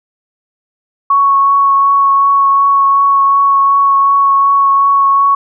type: tone with vibrato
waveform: sine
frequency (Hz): 1108.7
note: C#6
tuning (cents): 0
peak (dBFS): -6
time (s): 1.1-5.35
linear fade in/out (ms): 5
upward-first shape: triangle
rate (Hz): 2.7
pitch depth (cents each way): 12
effects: none